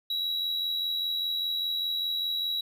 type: tone with amplitude modulation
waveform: triangle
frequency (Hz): 3885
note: B7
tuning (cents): -29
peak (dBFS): -24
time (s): 0.1-2.61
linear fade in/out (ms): 5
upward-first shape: sine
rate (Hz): 85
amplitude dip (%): 40
effects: none